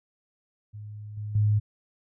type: tone with level steps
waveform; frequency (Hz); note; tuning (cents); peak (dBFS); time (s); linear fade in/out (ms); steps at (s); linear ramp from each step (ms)
sine; 105.2; G#2; +23; -37 / -31 / -19; 0.73-1.6; 20; 1.17 / 1.35; 5
effects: none